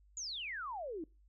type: exponential sweep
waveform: sine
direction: down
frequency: 7040 to 299.6 Hz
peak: -39 dBFS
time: 0.17-1.04 s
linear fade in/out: 2 ms
effects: noise-tail reverb RT60 0.3 s tail -26 dB re dry + added 50 Hz sine -62 dBFS peak until 1.28 s